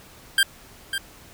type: tone with echo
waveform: 25% pulse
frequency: 1587 Hz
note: G6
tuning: 21 cents sharp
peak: -11 dBFS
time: 0.38-0.43 s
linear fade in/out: 2 ms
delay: 550 ms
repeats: 1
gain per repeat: -9 dB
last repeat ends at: 0.98 s
effects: pink hiss -48 dBFS RMS until 1.33 s